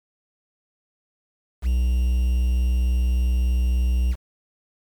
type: tone with quantisation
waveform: triangle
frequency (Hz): 61.74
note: B1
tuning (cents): 0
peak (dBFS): -15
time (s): 1.62-4.16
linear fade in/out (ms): 50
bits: 7
effects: MP3 96 kbps